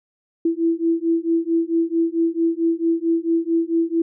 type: beating tone pair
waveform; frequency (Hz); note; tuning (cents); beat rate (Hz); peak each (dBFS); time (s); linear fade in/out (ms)
sine; 329.6 / 334.1; E4 / E4; 0 / +23; 4.5; -20; 0.45-4.02; 5
effects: none